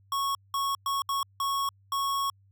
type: tone bursts at uneven times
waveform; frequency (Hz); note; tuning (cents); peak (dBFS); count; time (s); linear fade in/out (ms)
square; 1104; C#6; -7; -27; 6; 0.12-0.35 / 0.54-0.75 / 0.86-1.02 / 1.09-1.23 / 1.4-1.69 / 1.92-2.3; 2
effects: added 98 Hz sine -58 dBFS peak until 2.51 s